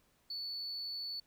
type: tone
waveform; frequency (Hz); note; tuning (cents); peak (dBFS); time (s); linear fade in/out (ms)
sine; 4456; C#8; +8; -37; 0.3-1.2; 5
effects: tanh soft clip ceiling -35 dBFS + pink hiss -72 dBFS RMS until 1.26 s